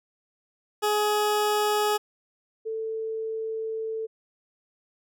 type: tone pair in turn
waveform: 20% pulse / sine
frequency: 420 / 443.6 Hz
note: G#4 / A4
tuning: +19 / +14 cents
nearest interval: minor second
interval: 95 cents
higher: second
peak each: -17 / -28 dBFS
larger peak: first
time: 0.82-1.98 / 2.65-4.07 s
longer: second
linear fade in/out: 20 ms
effects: none